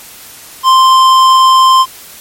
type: tone with tanh clipping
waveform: triangle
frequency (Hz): 1045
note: C6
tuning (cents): -2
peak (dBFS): -5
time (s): 0.63-1.86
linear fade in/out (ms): 50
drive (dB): 18
effects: white hiss -33 dBFS RMS until 2.2 s + MP3 64 kbps